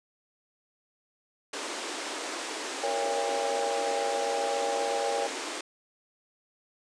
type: band-pass noise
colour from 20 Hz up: pink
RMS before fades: -36 dBFS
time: 1.53-5.61 s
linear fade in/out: 5 ms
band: 280 to 9000 Hz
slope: 48 dB/octave
type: chord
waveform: sine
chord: A# diminished seventh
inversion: none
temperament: just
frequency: 466.2 / 559.4 / 671.3 / 805.5 Hz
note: A#4 / C#5 / E5 / G5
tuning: 0 / +16 / +31 / +47 cents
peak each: -33 / -32 / -37 / -31 dBFS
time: 2.83-5.27 s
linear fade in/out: 5 ms
effects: none